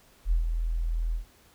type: tone with ADSR envelope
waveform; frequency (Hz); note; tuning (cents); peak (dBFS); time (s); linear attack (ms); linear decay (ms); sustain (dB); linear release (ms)
sine; 41.2; E1; 0; -19; 0.25-1.25; 66; 120; -6; 110
effects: pink hiss -59 dBFS RMS until 1.54 s